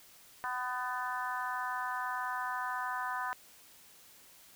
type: harmonic tone with a mistuned harmonic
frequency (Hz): 251.2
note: B3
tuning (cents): +30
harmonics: 3 / 4 / 5 / 6 / 7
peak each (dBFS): -41 / -37 / -41 / -40 / -43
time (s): 0.44-3.33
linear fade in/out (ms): 0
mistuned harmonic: 5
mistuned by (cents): -24
effects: white hiss -58 dBFS RMS until 4.55 s